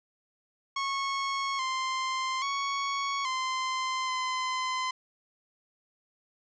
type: tone with pitch steps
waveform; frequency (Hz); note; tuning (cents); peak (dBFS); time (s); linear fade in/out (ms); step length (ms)
sawtooth; 1098 / 1045 / 1112 / 1038 / 1028; C#6 / C6 / C#6 / C6 / C6; -17 / -2 / +5 / -14 / -31; -25; 0.76-4.91; 5; 830
effects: resampled to 16000 Hz + 10-bit